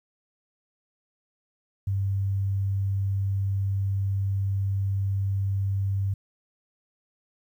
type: tone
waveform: sine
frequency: 98 Hz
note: G2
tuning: in tune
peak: -23 dBFS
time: 1.87-6.14 s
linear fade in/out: 5 ms
effects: 10-bit